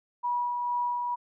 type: tone with tremolo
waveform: sine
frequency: 970 Hz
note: B5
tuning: 31 cents flat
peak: -25 dBFS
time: 0.23-1.16 s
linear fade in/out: 20 ms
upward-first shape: sine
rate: 2.2 Hz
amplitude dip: 30%
effects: none